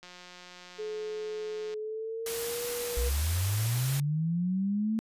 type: click train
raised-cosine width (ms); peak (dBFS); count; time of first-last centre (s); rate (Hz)
0.2; -31; 307; 0.03-1.739; 179
type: tone with pitch glide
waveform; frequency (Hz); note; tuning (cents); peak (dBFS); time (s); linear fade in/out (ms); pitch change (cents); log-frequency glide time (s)
sine; 428.5 to 481; A4 to B4; -46 to -46; -33; 0.78-3.1; 20; +200; 1.78-2.65
type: noise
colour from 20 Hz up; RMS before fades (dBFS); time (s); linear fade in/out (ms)
white; -36; 2.26-4; 2
type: linear sweep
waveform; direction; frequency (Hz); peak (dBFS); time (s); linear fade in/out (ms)
sine; up; 56.3 to 224.2; -26; 2.97-4.99; 0
effects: resampled to 32000 Hz